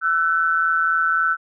sine tone pair together, 1336.3 / 1500 Hz, E6 / F#6, +23 / +23 cents, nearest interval major second, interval 200 cents, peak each -19 dBFS, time 0.01-1.37 s, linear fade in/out 50 ms, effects none

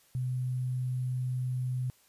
sine tone with sample-and-hold, 126.9 Hz, B2, 47 cents sharp, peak -29 dBFS, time 0.15-1.9 s, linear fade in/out 0 ms, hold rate 11025 Hz, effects white hiss -64 dBFS RMS until 2.08 s + resampled to 32000 Hz

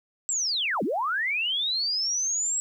sine linear two-way sweep, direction down then up, 7770 to 174 to 7770 Hz, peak -24 dBFS, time 0.29-2.6 s, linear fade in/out 0 ms, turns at 0.83 s, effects 10-bit

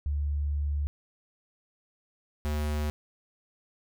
sine / square tone pair in turn, 72.6 / 74.99 Hz, D2 / D2, -19 / +37 cents, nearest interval minor second, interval 56 cents, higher second, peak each -26 / -28 dBFS, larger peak first, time 0.06-0.87 / 2.45-2.9 s, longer first, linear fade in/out 0 ms, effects none

